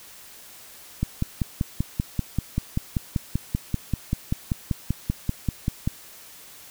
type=click train; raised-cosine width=5 ms; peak=-10 dBFS; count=26; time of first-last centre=1.03-5.875 s; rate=5.16 Hz; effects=white hiss -46 dBFS RMS until 6.7 s